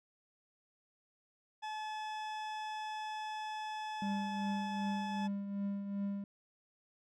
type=tone; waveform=40% pulse; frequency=860 Hz; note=A5; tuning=40 cents flat; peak=-38 dBFS; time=1.62-5.28 s; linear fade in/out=20 ms
type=tone with tremolo; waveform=triangle; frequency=200 Hz; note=G3; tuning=35 cents sharp; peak=-31 dBFS; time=4.02-6.24 s; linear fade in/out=2 ms; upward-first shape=triangle; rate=2.6 Hz; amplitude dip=55%
effects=low-pass 5000 Hz 12 dB/octave